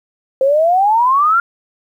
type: exponential sweep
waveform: sine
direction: up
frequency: 520 to 1409 Hz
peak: -9 dBFS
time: 0.41-1.4 s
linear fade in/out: 2 ms
effects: 8-bit